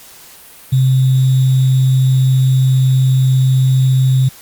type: tone with sample-and-hold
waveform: sine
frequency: 130.9 Hz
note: C3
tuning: 1 cent sharp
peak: -8 dBFS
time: 0.72-4.29 s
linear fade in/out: 10 ms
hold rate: 3675 Hz
effects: white hiss -39 dBFS RMS until 4.41 s + Opus 48 kbps